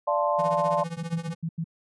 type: chord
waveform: sine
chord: D minor seventh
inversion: none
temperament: equal with one note detuned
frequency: 587.3 / 687.6 / 880 / 1046.5 Hz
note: D5 / F5 / A5 / C6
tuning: 0 / -27 / 0 / 0 cents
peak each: -25 / -29 / -28 / -27 dBFS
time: 0.07-0.84 s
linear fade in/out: 10 ms
type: tone with tremolo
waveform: square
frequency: 167 Hz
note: E3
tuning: 23 cents sharp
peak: -29 dBFS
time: 0.38-1.35 s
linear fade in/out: 20 ms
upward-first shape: triangle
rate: 15 Hz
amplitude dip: 95%
type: tone bursts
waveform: sine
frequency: 164.3 Hz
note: E3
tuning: 5 cents flat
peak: -26 dBFS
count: 5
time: 0.97-1.643 s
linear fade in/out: 10 ms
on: 65 ms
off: 87 ms
effects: resampled to 24000 Hz